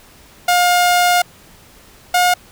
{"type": "tone pair in turn", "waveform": "sawtooth", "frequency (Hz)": [711, 716.8], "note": ["F5", "F5"], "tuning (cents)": [31, 45], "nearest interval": "unison", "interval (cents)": 14, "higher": "second", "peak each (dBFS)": -7, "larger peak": "neither", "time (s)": [[0.48, 1.22], [2.14, 2.34]], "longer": "first", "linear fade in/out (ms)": 5, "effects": ["pink hiss -45 dBFS RMS until 2.51 s"]}